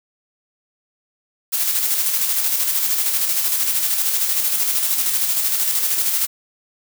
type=noise with tremolo; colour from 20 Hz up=blue; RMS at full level=-18 dBFS; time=1.52-6.27 s; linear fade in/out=20 ms; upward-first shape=square; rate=13 Hz; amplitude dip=35%; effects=none